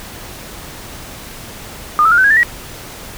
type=tone with pitch steps; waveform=sine; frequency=1217 / 1311.9 / 1414.2 / 1524.5 / 1643.4 / 1771.5 / 1909.7 Hz; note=D#6 / E6 / F6 / G6 / G#6 / A6 / A#6; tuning=-39 / -9 / +21 / -49 / -19 / +11 / +41 cents; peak=-7 dBFS; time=1.99-2.431 s; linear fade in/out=0 ms; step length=63 ms; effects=pink hiss -32 dBFS RMS until 3.17 s